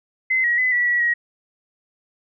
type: tone with pitch steps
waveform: sine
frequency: 2052 / 1907 / 2015 / 1947 / 1934 / 1899 Hz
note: C7 / A#6 / B6 / B6 / B6 / A#6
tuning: -34 / +39 / +34 / -25 / -37 / +32 cents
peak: -16 dBFS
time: 0.3-1.14 s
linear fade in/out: 10 ms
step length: 140 ms
effects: none